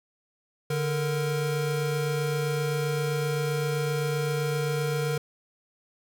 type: tone pair together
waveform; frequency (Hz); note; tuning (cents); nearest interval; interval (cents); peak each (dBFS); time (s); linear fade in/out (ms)
square; 146.4 / 466.9; D3 / A#4; -5 / +3; octave + minor sixth; 2008; -28 / -30; 0.7-5.18; 5
effects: none